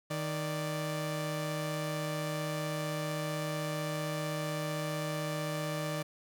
sawtooth tone pair together, 155.74 / 587.3 Hz, D#3 / D5, +2 / 0 cents, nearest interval octave + major seventh, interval 2298 cents, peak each -31 / -33 dBFS, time 0.1-6.03 s, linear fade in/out 10 ms, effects none

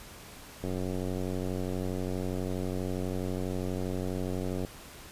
click train, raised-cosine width 2 ms, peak -21 dBFS, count 371, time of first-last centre 0.64-4.649 s, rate 92.3 Hz, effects pink hiss -48 dBFS RMS until 5.11 s + resampled to 32000 Hz

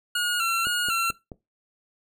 25% pulse tone with vibrato, 1396.9 Hz, F6, in tune, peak -19 dBFS, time 0.15-1.11 s, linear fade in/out 5 ms, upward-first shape square, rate 2 Hz, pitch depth 51 cents each way
click train, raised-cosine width 2 ms, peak -24 dBFS, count 4, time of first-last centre 0.67-1.318 s, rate 4.63 Hz
effects noise-tail reverb RT60 0.2 s tail -18 dB re dry

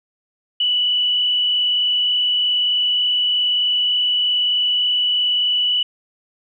sine tone with frequency modulation, 2960 Hz, F#7, in tune, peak -15 dBFS, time 0.6-5.83 s, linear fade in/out 5 ms, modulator 41.1 Hz, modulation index 1.1, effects none

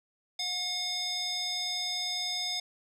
square tone with band-pass filter, 723 Hz, F#5, 40 cents flat, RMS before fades -33 dBFS, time 0.39-2.6 s, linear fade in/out 5 ms, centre 4500 Hz, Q 6.1, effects none

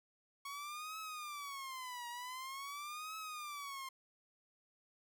sawtooth tone with vibrato, 1108.7 Hz, C#6, in tune, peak -40 dBFS, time 0.45-3.89 s, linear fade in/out 5 ms, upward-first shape triangle, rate 0.46 Hz, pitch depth 270 cents each way, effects none

